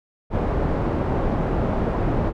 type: low-pass noise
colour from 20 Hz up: pink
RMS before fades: -22 dBFS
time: 0.3-2.33 s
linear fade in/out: 50 ms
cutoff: 810 Hz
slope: 12 dB/octave
effects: none